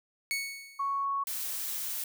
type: tone with exponential decay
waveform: sawtooth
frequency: 2217 Hz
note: C#7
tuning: in tune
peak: -24 dBFS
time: 0.31-1.05 s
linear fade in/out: 0 ms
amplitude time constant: 160 ms
type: tone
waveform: sine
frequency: 1108.7 Hz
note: C#6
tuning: in tune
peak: -28 dBFS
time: 0.79-1.24 s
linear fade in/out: 10 ms
type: noise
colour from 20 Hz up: blue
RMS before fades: -35 dBFS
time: 1.27-2.04 s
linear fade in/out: 2 ms
effects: none